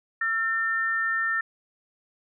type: tone pair together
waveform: sine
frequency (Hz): 1348.5 / 1800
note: E6 / A6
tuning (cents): +39 / +39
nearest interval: perfect fourth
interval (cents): 500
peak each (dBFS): -29 / -24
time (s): 0.21-1.41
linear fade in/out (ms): 5
effects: none